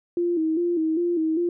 sine tone with vibrato, 332.5 Hz, E4, 15 cents sharp, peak -20 dBFS, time 0.17-1.49 s, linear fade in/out 2 ms, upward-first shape square, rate 2.5 Hz, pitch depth 76 cents each way, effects none

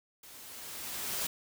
white noise with level ramp, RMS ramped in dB -52 to -33 dBFS, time 0.23-1.27 s, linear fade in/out 5 ms, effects none

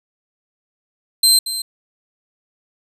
25% pulse tone with echo, 4123 Hz, C8, 26 cents flat, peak -5 dBFS, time 1.23-1.39 s, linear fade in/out 5 ms, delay 230 ms, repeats 1, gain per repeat -12 dB, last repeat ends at 1.62 s, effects none

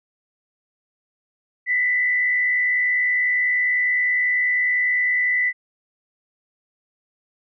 sine tone with frequency modulation, 1991 Hz, B6, 14 cents sharp, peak -17 dBFS, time 1.66-5.53 s, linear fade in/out 50 ms, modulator 70.1 Hz, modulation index 0.61, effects none

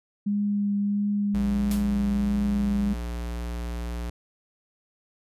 sine tone with vibrato, 203.7 Hz, G#3, 33 cents flat, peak -22 dBFS, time 0.26-2.94 s, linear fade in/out 10 ms, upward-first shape triangle, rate 1.5 Hz, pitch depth 13 cents each way
square tone, 59 Hz, A#1, 22 cents sharp, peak -30 dBFS, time 1.34-4.1 s, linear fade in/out 5 ms
white noise with exponential decay, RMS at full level -32 dBFS, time 1.71-1.93 s, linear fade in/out 2 ms, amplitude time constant 46 ms
effects resampled to 32000 Hz

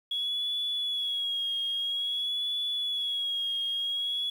sine tone with vibrato, 3343 Hz, G#7, 11 cents sharp, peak -27 dBFS, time 0.11-4.3 s, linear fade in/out 5 ms, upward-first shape sine, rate 0.5 Hz, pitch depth 45 cents each way, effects tanh soft clip ceiling -23 dBFS + 9-bit

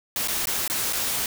white noise with dropouts, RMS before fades -26 dBFS, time 0.16-1.26 s, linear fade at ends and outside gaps 1 ms, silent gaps 0.275-0.283 / 0.456-0.471 / 0.678-0.699 / 0.926-0.931 s, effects none

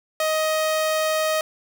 sawtooth tone, 627 Hz, D#5, 13 cents sharp, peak -16 dBFS, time 0.2-1.41 s, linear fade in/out 2 ms, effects 8-bit

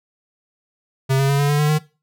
square tone with pitch steps, 134 / 136.97 / 140.01 / 143.12 / 146.3 / 149.54 / 152.86 Hz, C3 / C#3 / C#3 / D3 / D3 / D3 / D#3, +42 / -20 / +18 / -44 / -6 / +32 / -30 cents, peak -15 dBFS, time 1.09-1.79 s, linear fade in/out 20 ms, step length 100 ms, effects noise-tail reverb RT60 0.3 s tail -19 dB re dry

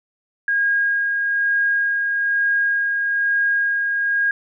sine tone with tremolo, 1630 Hz, G#6, 33 cents flat, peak -15 dBFS, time 0.48-4.31 s, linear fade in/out 2 ms, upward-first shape sine, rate 1.1 Hz, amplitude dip 30%, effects none

